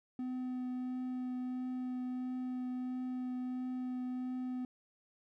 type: tone with vibrato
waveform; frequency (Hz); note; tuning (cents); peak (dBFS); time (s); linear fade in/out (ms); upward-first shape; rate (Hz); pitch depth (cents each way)
triangle; 252.8; B3; +41; -34; 0.19-4.65; 2; triangle; 1.5; 10
effects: none